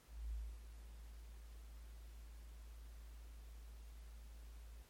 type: tone with ADSR envelope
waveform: sine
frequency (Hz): 55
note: A1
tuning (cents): 0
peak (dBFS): -40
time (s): 0.06-4.84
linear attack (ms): 260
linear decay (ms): 260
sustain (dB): -12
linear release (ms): 24
effects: pink hiss -68 dBFS RMS until 4.89 s + MP3 64 kbps